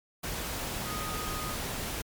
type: tone in noise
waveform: sine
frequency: 1244.5 Hz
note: D#6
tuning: in tune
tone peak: -38 dBFS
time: 0.86-1.55 s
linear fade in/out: 10 ms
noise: pink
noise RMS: -35 dBFS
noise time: 0.23-2.02 s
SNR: -6 dB
effects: MP3 96 kbps